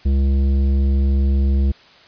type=tone with tanh clipping; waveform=triangle; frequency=68.2 Hz; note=C#2; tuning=28 cents flat; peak=-15 dBFS; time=0.05-1.72 s; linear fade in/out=10 ms; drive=15 dB; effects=white hiss -47 dBFS RMS until 2.07 s + resampled to 11025 Hz